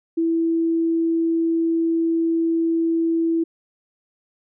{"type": "tone", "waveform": "sine", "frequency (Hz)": 330, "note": "E4", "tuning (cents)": 2, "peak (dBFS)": -17, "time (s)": [0.17, 3.44], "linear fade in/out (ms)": 10, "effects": []}